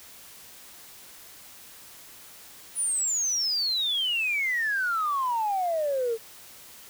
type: exponential sweep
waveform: sine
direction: down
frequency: 9956 to 440 Hz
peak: -23 dBFS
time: 2.75-6.18 s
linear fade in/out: 50 ms
effects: tanh soft clip ceiling -19 dBFS + white hiss -48 dBFS RMS until 6.89 s